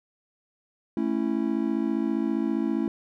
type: chord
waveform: triangle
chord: A major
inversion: none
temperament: just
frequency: 220 / 275 / 330 Hz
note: A3 / C#4 / E4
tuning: 0 / -14 / +2 cents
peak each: -26 dBFS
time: 0.97-2.88 s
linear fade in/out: 2 ms
effects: none